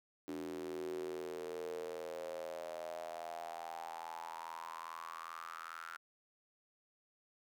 square tone with high-pass filter sweep, 41.2 Hz, E1, in tune, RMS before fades -45 dBFS, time 0.28-5.97 s, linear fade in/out 0 ms, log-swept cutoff 310 to 1400 Hz, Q 7.7, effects none

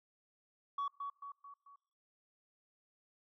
sine tone with echo, 1126 Hz, C#6, 27 cents sharp, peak -32 dBFS, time 0.78-0.88 s, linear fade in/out 5 ms, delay 220 ms, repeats 4, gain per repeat -6 dB, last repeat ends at 1.76 s, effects noise-tail reverb RT60 0.7 s tail -23 dB re dry + tanh soft clip ceiling -33 dBFS

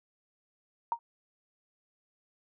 sine tone with exponential decay, 932.3 Hz, A#5, in tune, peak -22 dBFS, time 0.92-0.99 s, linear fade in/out 1 ms, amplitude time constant 15 ms, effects none

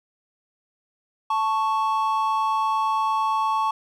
triangle tone pair together, 880 / 1108.7 Hz, A5 / C#6, 0 / 0 cents, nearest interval major third, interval 400 cents, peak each -21 dBFS, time 1.3-3.71 s, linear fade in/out 5 ms, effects none

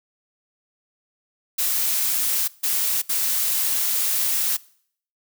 blue noise bursts at uneven times, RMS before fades -22 dBFS, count 3, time 1.58-2.48 / 2.63-3.02 / 3.09-4.57 s, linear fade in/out 10 ms, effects noise-tail reverb RT60 0.6 s tail -22 dB re dry

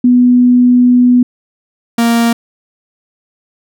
sine / 45% pulse tone pair in turn, 246.9 / 233 Hz, B3 / A#3, 0 / -1 cents, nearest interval minor second, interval 101 cents, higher first, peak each -4 / -8 dBFS, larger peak first, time 0.04-1.23 / 1.98-2.33 s, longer first, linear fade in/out 5 ms, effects none

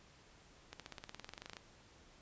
accelerating click train, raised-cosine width 0.2 ms, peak -29 dBFS, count 18, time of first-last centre 0.73-1.568 s, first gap 67 ms, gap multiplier 0.96, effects pink hiss -63 dBFS RMS until 2.21 s + resampled to 16000 Hz

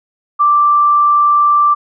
sine tone, 1174.7 Hz, D6, in tune, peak -7 dBFS, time 0.39-1.75 s, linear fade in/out 20 ms, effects none

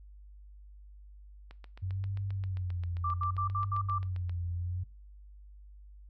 click train, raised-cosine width 0.3 ms, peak -34 dBFS, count 22, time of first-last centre 1.51-4.295 s, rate 7.54 Hz
sine tone with vibrato, 92.5 Hz, F#2, in tune, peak -32 dBFS, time 1.82-4.84 s, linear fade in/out 10 ms, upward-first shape sine, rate 0.66 Hz, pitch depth 110 cents each way
sine tone bursts, 1174.7 Hz, D6, in tune, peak -30 dBFS, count 6, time 3.04-3.984 s, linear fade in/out 5 ms, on 99 ms, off 70 ms
effects noise-tail reverb RT60 0.3 s tail -19 dB re dry + added 50 Hz sine -49 dBFS peak until 6.09 s

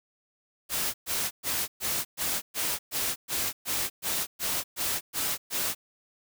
white noise bursts, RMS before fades -29 dBFS, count 14, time 0.69-5.75 s, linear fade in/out 50 ms, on 250 ms, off 120 ms, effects none

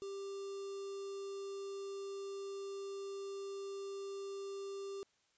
square tone with notch filter, 394.6 Hz, G4, 11 cents sharp, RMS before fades -44 dBFS, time 0.02-5.03 s, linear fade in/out 0 ms, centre 1900 Hz, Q 0.63, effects white hiss -75 dBFS RMS until 5.37 s + resampled to 16000 Hz

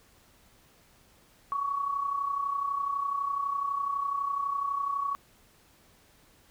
sine tone with amplitude modulation, 1122 Hz, C#6, 21 cents sharp, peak -25 dBFS, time 1.52-5.15 s, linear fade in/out 0 ms, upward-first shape sine, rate 32 Hz, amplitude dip 60%, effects pink hiss -61 dBFS RMS until 6.5 s

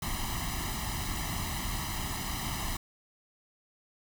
pink noise with comb filter, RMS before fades -34 dBFS, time 0.02-2.77 s, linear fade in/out 5 ms, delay 1 ms, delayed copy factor +0.85, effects none

